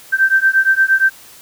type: beating tone pair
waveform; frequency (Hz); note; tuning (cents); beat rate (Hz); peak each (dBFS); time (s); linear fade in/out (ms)
sine; 1557 / 1565.6; G6 / G6; -12 / -3; 8.6; -13; 0.12-1.1; 20
effects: white hiss -41 dBFS RMS until 1.41 s